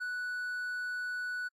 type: tone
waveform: triangle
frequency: 1480 Hz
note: F#6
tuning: in tune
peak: -32 dBFS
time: 0-1.49 s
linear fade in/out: 20 ms
effects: AAC 48 kbps